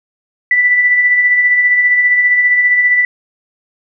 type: tone with tremolo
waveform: sine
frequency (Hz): 1975.5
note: B6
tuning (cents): 0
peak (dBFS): -6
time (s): 0.51-3.05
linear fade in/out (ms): 2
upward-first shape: sine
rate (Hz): 15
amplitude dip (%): 40
effects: none